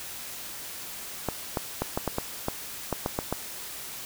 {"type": "clicks", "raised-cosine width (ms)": 1, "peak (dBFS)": -12, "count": 11, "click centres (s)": [1.287, 1.572, 1.82, 1.975, 2.077, 2.184, 2.484, 2.927, 3.061, 3.189, 3.326], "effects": ["white hiss -39 dBFS RMS until 4.05 s"]}